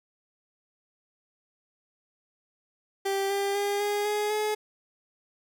30% pulse tone with pitch steps, 392 / 398.4 / 404.9 / 411.5 / 418.2 / 425 Hz, G4 / G4 / G#4 / G#4 / G#4 / G#4, 0 / +28 / -44 / -16 / +12 / +40 cents, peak -23 dBFS, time 3.05-4.55 s, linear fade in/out 10 ms, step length 250 ms, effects none

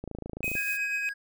click train, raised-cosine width 2 ms, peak -23 dBFS, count 15, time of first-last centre 0.04-0.553 s, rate 27.3 Hz
triangle tone with tremolo, 2526 Hz, D#7, 26 cents sharp, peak -25 dBFS, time 0.43-1.09 s, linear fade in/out 0 ms, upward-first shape triangle, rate 8.2 Hz, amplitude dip 50%
violet noise, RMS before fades -40 dBFS, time 0.43-0.78 s, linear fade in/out 20 ms
triangle tone, 1643 Hz, G#6, 19 cents flat, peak -31 dBFS, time 0.55-1.14 s, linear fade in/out 20 ms
effects none

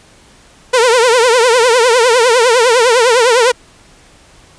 sawtooth tone with vibrato, 480 Hz, B4, 49 cents flat, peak -3 dBFS, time 0.73-3.52 s, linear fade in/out 10 ms, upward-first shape triangle, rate 9.9 Hz, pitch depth 160 cents each way, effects pink hiss -44 dBFS RMS until 4.58 s + resampled to 22050 Hz

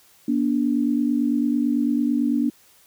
sine tone pair together, 240.6 / 289.6 Hz, B3 / D4, -45 / -24 cents, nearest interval minor third, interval 321 cents, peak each -21 dBFS, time 0.28-2.5 s, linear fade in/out 5 ms, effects white hiss -55 dBFS RMS until 2.86 s

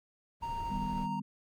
brown noise, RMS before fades -42 dBFS, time 0.4-1.08 s, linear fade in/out 50 ms
triangle tone with tremolo, 929 Hz, A#5, 6 cents flat, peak -32 dBFS, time 0.42-1.2 s, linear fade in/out 10 ms, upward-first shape triangle, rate 13 Hz, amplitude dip 25%
sine chord, Eb augmented, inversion none, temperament equal, 155.56 / 196 / 246.9 Hz, Eb3 / G3 / B3, 0 / 0 / 0 cents, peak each -41 / -37 / -41 dBFS, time 0.7-1.22 s, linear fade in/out 10 ms
effects none

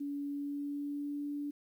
sine tone with pitch glide, 284.9 to 289.4 Hz, C#4 to D4, +48 to -25 cents, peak -35 dBFS, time 0-1.51 s, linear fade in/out 10 ms, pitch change +27 cents, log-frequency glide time 0.3-1.26 s, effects 11-bit

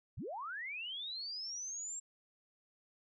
sine linear sweep, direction up, 57.6 to 7570 Hz, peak -40 dBFS, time 0.17-2 s, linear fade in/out 10 ms, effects none

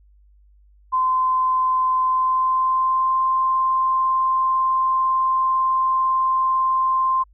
sine tone with pitch glide, 1032 to 1047 Hz, C6 to C6, -24 to +1 cents, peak -16 dBFS, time 0.92-7.24 s, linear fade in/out 20 ms, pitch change +25 cents, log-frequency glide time 2.03-3.18 s, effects added 50 Hz sine -50 dBFS peak until 7.33 s

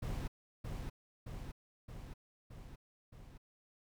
brown noise with echo, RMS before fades -39 dBFS, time 0.02-0.28 s, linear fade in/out 10 ms, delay 620 ms, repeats 5, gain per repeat -3 dB, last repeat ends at 3.38 s, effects none

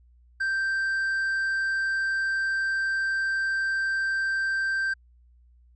triangle tone, 1568 Hz, G6, in tune, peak -22 dBFS, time 0.4-4.94 s, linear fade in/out 10 ms, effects added 60 Hz sine -54 dBFS peak until 5.75 s + resampled to 22050 Hz

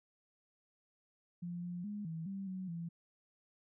sine tone with pitch steps, 174.3 / 176.1 / 206.9 / 162.5 / 195.1 / 186.7 / 168.5 Hz, F3 / F3 / G#3 / E3 / G3 / F#3 / E3, -3 / +15 / -6 / -24 / -8 / +16 / +38 cents, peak -39 dBFS, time 1.42-2.89 s, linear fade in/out 10 ms, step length 210 ms, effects none

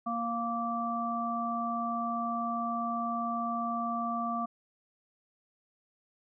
harmonic tone, 233.1 Hz, A#3, in tune, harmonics 1 / 3 / 5, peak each -35 / -35 / -33 dBFS, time 0.06-4.46 s, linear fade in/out 10 ms, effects none

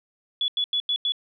sine tone bursts, 3412 Hz, G#7, 46 cents sharp, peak -21 dBFS, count 5, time 0.41-1.121 s, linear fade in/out 2 ms, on 71 ms, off 89 ms, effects none

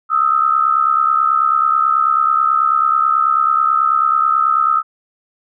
sine tone pair together, 1251.8 / 1321 Hz, D#6 / E6, +10 / +3 cents, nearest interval minor second, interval 93 cents, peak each -14 dBFS, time 0.09-4.83 s, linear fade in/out 50 ms, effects none

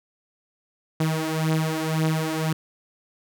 sawtooth beating tone pair, 157.8 / 159.7 Hz, D#3 / D#3, +25 / +45 cents, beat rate 1.9 Hz, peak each -20 / -22 dBFS, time 1-2.53 s, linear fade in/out 5 ms, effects none

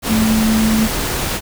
sine tone in noise, 220 Hz, A3, in tune, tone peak -12 dBFS, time 0.07-0.89 s, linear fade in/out 50 ms, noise pink, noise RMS -20 dBFS, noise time 0.02-1.41 s, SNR +5 dB, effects none

